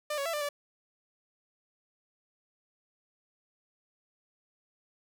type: tone with pitch steps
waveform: sawtooth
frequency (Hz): 598 / 558 / 666 / 594 / 578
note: D5 / C#5 / E5 / D5 / D5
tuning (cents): +31 / +11 / +18 / +20 / -28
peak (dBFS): -27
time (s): 0.1-0.49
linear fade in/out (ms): 5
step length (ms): 78
effects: none